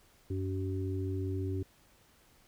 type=harmonic tone; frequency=94.8 Hz; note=F#2; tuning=43 cents sharp; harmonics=1 / 3 / 4; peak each=-33 / -39 / -39 dBFS; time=0.3-1.63 s; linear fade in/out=5 ms; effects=pink hiss -64 dBFS RMS until 2.47 s